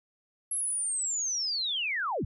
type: linear sweep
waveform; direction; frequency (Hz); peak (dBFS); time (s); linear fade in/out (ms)
sine; down; 11175 to 56.1; -28; 0.51-2.25; 5
effects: none